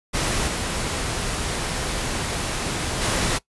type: noise with level steps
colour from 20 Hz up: pink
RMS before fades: -23 / -26 / -22 dBFS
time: 0.13-3.39 s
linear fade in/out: 20 ms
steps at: 0.47 / 3.01 s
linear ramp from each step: 10 ms
effects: noise-tail reverb RT60 0.1 s tail -20 dB re dry + resampled to 24000 Hz